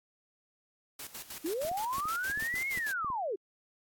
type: noise with tremolo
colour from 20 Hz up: white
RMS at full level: -42 dBFS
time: 0.99-2.92 s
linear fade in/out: 5 ms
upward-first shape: square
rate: 6.4 Hz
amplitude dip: 75%
type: linear two-way sweep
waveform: sine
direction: up then down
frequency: 293.7 to 2200 to 352.2 Hz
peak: -31 dBFS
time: 1.44-3.36 s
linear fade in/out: 10 ms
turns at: 2.69 s
type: clicks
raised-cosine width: 3 ms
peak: -34 dBFS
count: 11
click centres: 1.65 / 1.715 / 1.983 / 2.055 / 2.299 / 2.375 / 2.425 / 2.541 / 2.775 / 3.046 / 3.102 s
effects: AAC 64 kbps